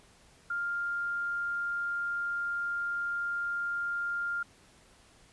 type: tone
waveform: sine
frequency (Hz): 1400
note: F6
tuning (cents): +4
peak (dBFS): -30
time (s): 0.5-4.43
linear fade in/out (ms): 5
effects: pink hiss -60 dBFS RMS until 5.32 s + resampled to 24000 Hz